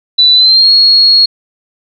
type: tone with pitch glide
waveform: sine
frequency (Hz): 3975 to 4310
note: B7 to C#8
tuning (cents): +10 to -49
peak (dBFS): -3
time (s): 0.18-1.26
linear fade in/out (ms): 10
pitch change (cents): +141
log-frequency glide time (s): 0.34-0.71
effects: none